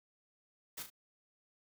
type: noise with echo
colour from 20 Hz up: white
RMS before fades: -43 dBFS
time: 0.77-0.83 s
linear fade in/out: 10 ms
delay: 36 ms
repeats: 2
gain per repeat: -7 dB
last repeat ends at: 0.902 s
effects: none